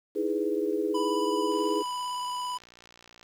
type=chord; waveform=sine; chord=E major seventh; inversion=third; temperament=equal; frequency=311.1 / 329.6 / 415.3 / 493.9 Hz; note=D#4 / E4 / G#4 / B4; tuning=0 / 0 / 0 / 0 cents; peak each=-32 / -32 / -28 / -34 dBFS; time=0.15-1.83 s; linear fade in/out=20 ms
type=tone with vibrato; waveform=square; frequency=991 Hz; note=B5; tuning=6 cents sharp; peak=-31 dBFS; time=0.94-2.58 s; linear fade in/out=10 ms; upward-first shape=triangle; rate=18 Hz; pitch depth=19 cents each way
type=click train; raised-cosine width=0.2 ms; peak=-34 dBFS; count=102; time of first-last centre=1.52-3.229 s; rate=59.1 Hz
effects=low-pass 10000 Hz 12 dB/octave + 9-bit

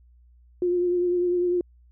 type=tone with vibrato; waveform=sine; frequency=354.5 Hz; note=F4; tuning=26 cents sharp; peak=-20 dBFS; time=0.62-1.61 s; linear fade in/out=2 ms; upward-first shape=triangle; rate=10 Hz; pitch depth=30 cents each way; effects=added 60 Hz sine -52 dBFS peak until 1.91 s

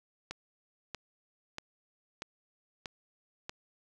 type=click train; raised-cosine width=0.2 ms; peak=-21 dBFS; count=6; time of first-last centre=0.31-3.495 s; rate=1.57 Hz; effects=none

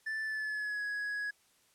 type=tone with pitch glide; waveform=triangle; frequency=1760 to 1670.8 Hz; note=A6 to G#6; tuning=0 to +10 cents; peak=-32 dBFS; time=0.06-1.31 s; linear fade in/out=10 ms; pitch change=-90 cents; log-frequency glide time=0.23-0.83 s; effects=white hiss -68 dBFS RMS until 1.74 s + low-pass 11000 Hz 12 dB/octave

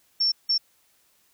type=tone bursts at uneven times; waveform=sine; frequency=5430 Hz; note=F8; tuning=50 cents flat; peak=-19 dBFS; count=2; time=0.2-0.32 / 0.49-0.58 s; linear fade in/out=10 ms; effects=white hiss -64 dBFS RMS until 1.33 s

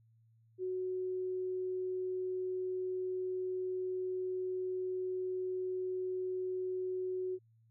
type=tone; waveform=sine; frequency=370 Hz; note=F#4; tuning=in tune; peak=-34 dBFS; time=0.58-7.39 s; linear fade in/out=50 ms; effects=added 113 Hz sine -64 dBFS peak until 7.7 s

